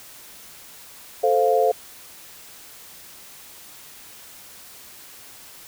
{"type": "chord", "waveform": "sine", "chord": "F major", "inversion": "first", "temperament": "equal", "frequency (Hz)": [440, 523.3, 698.5], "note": ["A4", "C5", "F5"], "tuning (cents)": [0, 0, 0], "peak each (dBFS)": -20, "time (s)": [1.23, 1.72], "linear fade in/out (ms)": 10, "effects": ["white hiss -44 dBFS RMS until 5.67 s"]}